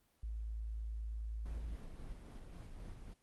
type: tone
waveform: sine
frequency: 54.7 Hz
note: A1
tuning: 9 cents flat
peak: -39 dBFS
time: 0.23-1.76 s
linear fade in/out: 5 ms
type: noise with tremolo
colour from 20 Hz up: brown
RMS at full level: -48 dBFS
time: 1.45-3.14 s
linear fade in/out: 10 ms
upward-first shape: square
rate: 3.7 Hz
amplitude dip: 25%
effects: pink hiss -75 dBFS RMS until 3.22 s + Opus 24 kbps